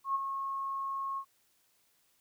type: tone with ADSR envelope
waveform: sine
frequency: 1089 Hz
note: C#6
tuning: 31 cents flat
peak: -26 dBFS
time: 0.04-1.25 s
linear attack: 110 ms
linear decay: 22 ms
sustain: -7 dB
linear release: 74 ms
effects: white hiss -71 dBFS RMS until 2.2 s